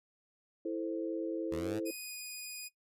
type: chord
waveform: sine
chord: A minor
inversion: second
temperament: equal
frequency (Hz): 329.6 / 440 / 523.3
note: E4 / A4 / C5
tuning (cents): 0 / 0 / 0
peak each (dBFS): -35 / -39 / -41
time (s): 0.65-1.91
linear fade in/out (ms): 5
type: linear sweep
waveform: 10% pulse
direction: up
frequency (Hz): 73.42 to 110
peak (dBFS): -31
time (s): 1.51-1.8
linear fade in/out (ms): 20
type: tone with pitch glide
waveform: 10% pulse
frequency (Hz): 2489 to 2473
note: D#7 to D#7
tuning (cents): 0 to -11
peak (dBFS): -33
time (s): 1.85-2.69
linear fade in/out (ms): 20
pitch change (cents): -11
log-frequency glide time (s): 1.96-2.17
effects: noise-tail reverb RT60 0.1 s tail -17 dB re dry + resampled to 32000 Hz